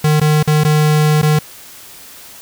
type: tone with dropouts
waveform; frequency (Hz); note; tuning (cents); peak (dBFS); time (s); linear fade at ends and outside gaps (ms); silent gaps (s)
square; 152.2; D#3; -38; -10; 0.04-1.39; 5; 0.2-0.213 / 0.429-0.474 / 0.637-0.648 / 1.217-1.228
effects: white hiss -37 dBFS RMS until 2.41 s